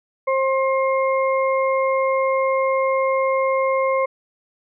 harmonic tone, 532 Hz, C5, 29 cents sharp, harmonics 1 / 2 / 4, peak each -18 / -22 / -28 dBFS, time 0.27-4.06 s, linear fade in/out 10 ms, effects none

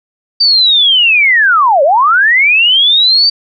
sine linear two-way sweep, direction down then up, 4663 to 530 to 4663 Hz, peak -5 dBFS, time 0.4-3.3 s, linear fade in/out 10 ms, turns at 1.83 s, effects none

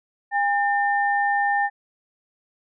sine tone pair together, 809.7 / 1800 Hz, G#5 / A6, -44 / +39 cents, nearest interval octave + major second, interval 1383 cents, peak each -20 / -23 dBFS, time 0.31-1.7 s, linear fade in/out 50 ms, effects none

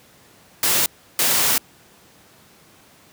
white noise bursts at uneven times, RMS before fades -18 dBFS, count 2, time 0.63-0.86 / 1.19-1.58 s, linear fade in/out 2 ms, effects pink hiss -51 dBFS RMS until 3.12 s + high-pass 100 Hz 12 dB/octave

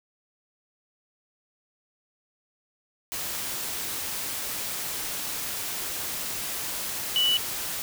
sine tone in noise, 2960 Hz, F#7, in tune, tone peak -20 dBFS, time 7.16-7.37 s, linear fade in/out 0 ms, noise white, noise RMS -32 dBFS, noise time 3.12-7.82 s, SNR +9 dB, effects none

